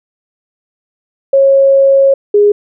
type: tone pair in turn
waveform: sine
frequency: 546 / 412.4 Hz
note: C#5 / G#4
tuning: -26 / -12 cents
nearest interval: perfect fourth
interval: 486 cents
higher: first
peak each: -4 dBFS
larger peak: neither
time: 1.33-2.14 / 2.34-2.52 s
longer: first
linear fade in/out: 5 ms
effects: none